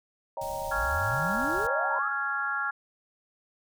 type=chord; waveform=sine; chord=Eb dominant seventh; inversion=third; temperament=equal; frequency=554.4 / 622.3 / 784 / 932.3 Hz; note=Db5 / Eb5 / G5 / Bb5; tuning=0 / 0 / 0 / 0 cents; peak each=-37 / -37 / -38 / -35 dBFS; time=0.37-1.99 s; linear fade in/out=2 ms
type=band-stop noise; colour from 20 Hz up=pink; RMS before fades=-43 dBFS; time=0.41-1.67 s; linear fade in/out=5 ms; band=160 to 4500 Hz; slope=12 dB/octave
type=harmonic tone; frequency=277.2 Hz; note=C#4; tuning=in tune; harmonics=3 / 4 / 5 / 6; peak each=-37 / -37 / -29 / -33 dBFS; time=0.71-2.71 s; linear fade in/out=10 ms
type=exponential sweep; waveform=sine; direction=up; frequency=45.69 to 1542 Hz; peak=-31 dBFS; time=0.73-2.14 s; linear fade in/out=50 ms
effects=none